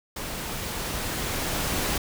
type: noise with level ramp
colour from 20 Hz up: pink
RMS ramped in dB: -34 to -26 dBFS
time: 0.16-1.98 s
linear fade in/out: 5 ms
effects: none